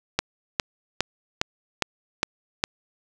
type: click train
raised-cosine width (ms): 0.2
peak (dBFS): -3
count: 7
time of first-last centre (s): 0.19-2.639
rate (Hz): 2.45
effects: none